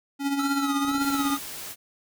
square tone with tremolo, 279.4 Hz, C#4, 14 cents sharp, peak -22 dBFS, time 0.19-1.39 s, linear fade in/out 50 ms, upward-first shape triangle, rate 16 Hz, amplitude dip 60%
square tone with vibrato, 1300 Hz, E6, 24 cents flat, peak -30 dBFS, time 0.39-1.37 s, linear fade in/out 5 ms, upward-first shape sine, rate 1.9 Hz, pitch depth 110 cents each way
clicks, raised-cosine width 2 ms, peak -30 dBFS, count 12, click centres 0.849 / 0.883 / 0.914 / 0.948 / 0.981 / 1.016 / 1.048 / 1.104 / 1.148 / 1.194 / 1.254 / 1.303 s
white noise, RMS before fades -37 dBFS, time 0.99-1.76 s, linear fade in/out 50 ms
effects none

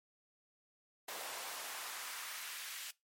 pink noise with high-pass filter sweep, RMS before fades -45 dBFS, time 1.08-2.91 s, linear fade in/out 5 ms, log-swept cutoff 580 to 2100 Hz, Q 1, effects noise-tail reverb RT60 0.2 s tail -21 dB re dry + MP3 64 kbps

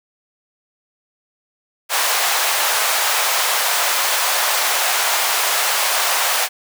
pink high-pass noise, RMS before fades -18 dBFS, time 1.89-6.49 s, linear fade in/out 50 ms, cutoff 660 Hz, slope 24 dB/octave, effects none

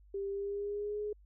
sine tone with pitch glide, 395.9 to 418.5 Hz, G4 to G#4, +17 to +13 cents, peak -34 dBFS, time 0.14-1.13 s, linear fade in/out 5 ms, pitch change +96 cents, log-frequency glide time 0.29-1 s, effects added 50 Hz sine -57 dBFS peak until 1.25 s

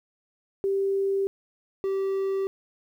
sine / triangle tone pair in turn, 392 / 388.2 Hz, G4 / G4, 0 / -17 cents, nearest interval unison, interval 17 cents, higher first, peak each -22 dBFS, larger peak neither, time 0.64-1.27 / 1.84-2.47 s, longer neither, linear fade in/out 0 ms, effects 10-bit

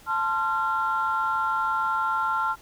sine chord, F major, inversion first, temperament equal with one note detuned, 880 / 1046.5 / 1376.1 Hz, A5 / C6 / F6, 0 / 0 / -26 cents, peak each -27 / -29 / -24 dBFS, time 0.06-2.56 s, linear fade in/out 50 ms, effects tanh soft clip ceiling -15 dBFS + pink hiss -52 dBFS RMS until 2.61 s

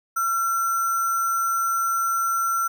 sine tone with sample-and-hold, 1360 Hz, F6, 46 cents flat, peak -20 dBFS, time 0.16-2.68 s, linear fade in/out 10 ms, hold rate 7350 Hz, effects none

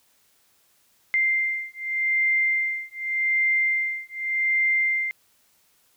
sine beating tone pair, 2093 / 2093.85 Hz, C7 / C7, 0 / +1 cents, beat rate 0.85 Hz, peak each -24 dBFS, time 1.14-5.11 s, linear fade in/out 0 ms, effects white hiss -63 dBFS RMS until 5.96 s

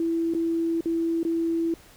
sine tone with dropouts, 331.5 Hz, E4, 10 cents sharp, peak -22 dBFS, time 0-1.74 s, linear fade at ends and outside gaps 2 ms, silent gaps 0.338-0.348 / 0.808-0.857 / 1.231-1.25 s, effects pink hiss -52 dBFS RMS until 1.96 s

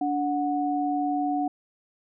sine tone pair together, 290 / 734.6 Hz, D4 / F#5, -22 / -13 cents, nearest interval octave + major third, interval 1609 cents, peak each -26 dBFS, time 0.01-1.48 s, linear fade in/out 5 ms, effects none

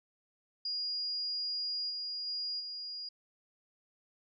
sine tone with level steps, 4860 Hz, D#8, 42 cents flat, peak -33 / -36 / -34 / -39 dBFS, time 0.65-3.09 s, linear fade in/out 5 ms, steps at 1.89 / 2.26 / 2.59 s, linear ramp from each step 20 ms, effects none

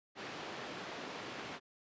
pink band-pass noise, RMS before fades -45 dBFS, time 0.15-1.6 s, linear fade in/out 50 ms, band 250 to 3700 Hz, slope 12 dB/octave, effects resampled to 16000 Hz

